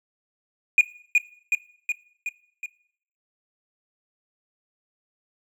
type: tone with echo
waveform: triangle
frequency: 2448 Hz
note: D#7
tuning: 29 cents flat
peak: -7 dBFS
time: 0.78-0.81 s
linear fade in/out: 2 ms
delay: 370 ms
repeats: 5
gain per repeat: -4 dB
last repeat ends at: 2.66 s
effects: noise-tail reverb RT60 0.6 s tail -20 dB re dry + tanh soft clip ceiling -8 dBFS